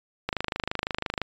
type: click train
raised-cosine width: 0.3 ms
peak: -11 dBFS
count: 25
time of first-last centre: 0.29-1.217 s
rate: 25.9 Hz
effects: resampled to 16000 Hz